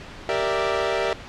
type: chord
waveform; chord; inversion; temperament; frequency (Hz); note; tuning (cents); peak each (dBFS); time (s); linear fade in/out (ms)
sawtooth; E half-diminished seventh; first; equal; 392 / 466.2 / 587.3 / 659.3; G4 / Bb4 / D5 / E5; 0 / 0 / 0 / 0; -23; 0.29-1.13; 0
effects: pink hiss -39 dBFS RMS until 1.28 s + low-pass 4000 Hz 12 dB/octave